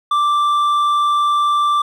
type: tone with hard clipping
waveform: sine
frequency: 1174.7 Hz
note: D6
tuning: in tune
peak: -14 dBFS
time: 0.11-1.82 s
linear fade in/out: 5 ms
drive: 5 dB
effects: none